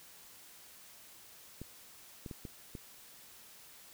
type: clicks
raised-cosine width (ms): 3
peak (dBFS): -30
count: 5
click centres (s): 1.616 / 2.262 / 2.312 / 2.452 / 2.752
effects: white hiss -56 dBFS RMS until 3.93 s